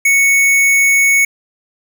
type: tone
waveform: square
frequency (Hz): 2217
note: C#7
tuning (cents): 0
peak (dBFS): -9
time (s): 0.05-1.25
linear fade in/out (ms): 5
effects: none